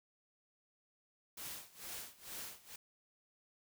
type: noise with tremolo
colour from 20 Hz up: white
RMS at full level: -45 dBFS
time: 1.37-2.76 s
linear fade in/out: 5 ms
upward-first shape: sine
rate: 2.2 Hz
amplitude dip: 90%
effects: none